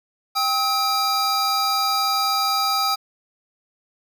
square tone cluster, 789 / 1282 / 4810 Hz, G5 / E6 / D8, +11 / -49 / +41 cents, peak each -25 / -23 / -24 dBFS, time 0.35-2.96 s, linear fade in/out 20 ms, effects none

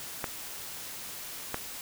clicks, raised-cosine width 0.5 ms, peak -15 dBFS, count 2, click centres 0.242 / 1.544 s, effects white hiss -41 dBFS RMS until 1.81 s

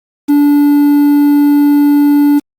triangle tone with quantisation, 289.6 Hz, D4, 24 cents flat, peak -3 dBFS, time 0.28-2.4 s, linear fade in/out 20 ms, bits 5, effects Opus 48 kbps

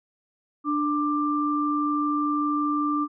sine tone pair together, 295.8 / 1183 Hz, D4 / D6, +13 / +12 cents, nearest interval 2 octaves, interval 2399 cents, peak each -24 / -25 dBFS, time 0.64-3.08 s, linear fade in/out 50 ms, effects none

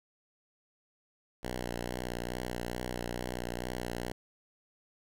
5% pulse tone with vibrato, 60.7 Hz, B1, 29 cents flat, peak -24 dBFS, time 1.43-4.12 s, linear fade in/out 5 ms, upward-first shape sine, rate 2.3 Hz, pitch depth 40 cents each way, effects none

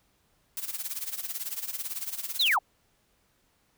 blue noise with tremolo, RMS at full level -32 dBFS, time 0.57-2.56 s, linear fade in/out 0 ms, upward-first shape sine, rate 18 Hz, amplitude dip 80%
sine linear sweep, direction down, 4268 to 632 Hz, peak -21 dBFS, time 2.39-2.59 s, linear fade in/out 10 ms
effects pink hiss -69 dBFS RMS until 3.77 s

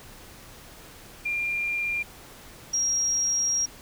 sine tone pair in turn, 2394 / 5633 Hz, D7 / F8, +33 / +14 cents, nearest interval octave + minor third, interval 1481 cents, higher second, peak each -25 / -22 dBFS, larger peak second, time 1.25-2.03 / 2.73-3.66 s, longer second, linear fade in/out 10 ms, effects pink hiss -47 dBFS RMS until 3.81 s

